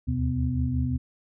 sine tone cluster, 73.8 / 79.3 / 126.7 / 251.4 Hz, D2 / D#2 / B2 / B3, +9 / +33 / +45 / +31 cents, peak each -31 / -29 / -27 / -29 dBFS, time 0.07-0.98 s, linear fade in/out 20 ms, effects none

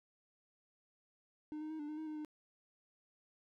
triangle tone with pitch steps, 304.1 / 309 / 314.9 / 295.2 / 305.1 / 314.6 / 307 / 303.7 Hz, D#4 / D#4 / D#4 / D4 / D#4 / D#4 / D#4 / D#4, -40 / -12 / +21 / +9 / -34 / +19 / -23 / -42 cents, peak -39 dBFS, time 1.52-2.248 s, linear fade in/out 0 ms, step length 91 ms, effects none

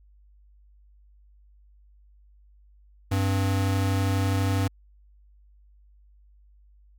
square tone pair together, 97.4 / 260 Hz, G2 / C4, -11 / -11 cents, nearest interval octave + perfect fourth, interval 1700 cents, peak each -23 / -32 dBFS, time 3.11-4.68 s, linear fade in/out 10 ms, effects added 50 Hz sine -53 dBFS peak until 6.98 s

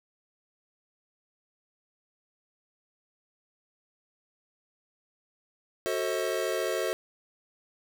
square chord, F# diminished seventh, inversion none, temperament just, 370 / 444 / 532.8 / 639.4 Hz, F#4 / A4 / C5 / Eb5, 0 / +16 / +31 / +47 cents, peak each -34 dBFS, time 5.86-6.93 s, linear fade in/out 0 ms, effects 9-bit

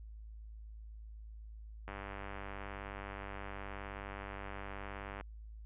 click train, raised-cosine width 0.5 ms, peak -29 dBFS, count 331, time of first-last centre 1.88-5.21 s, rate 99.1 Hz, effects added 54 Hz sine -47 dBFS peak until 5.65 s + resampled to 8000 Hz

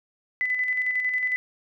sine tone with tremolo, 2005 Hz, B6, 26 cents sharp, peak -21 dBFS, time 0.41-1.36 s, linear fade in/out 0 ms, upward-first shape square, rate 11 Hz, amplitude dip 40%, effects none

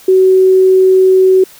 sine tone, 376.1 Hz, F#4, 28 cents sharp, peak -4 dBFS, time 0.08-1.44 s, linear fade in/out 5 ms, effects white hiss -39 dBFS RMS until 1.59 s

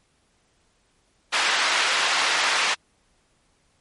pink band-pass noise, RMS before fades -22 dBFS, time 1.32-2.75 s, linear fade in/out 20 ms, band 1100 to 4400 Hz, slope 12 dB/octave, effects pink hiss -65 dBFS RMS until 3.8 s + MP3 48 kbps

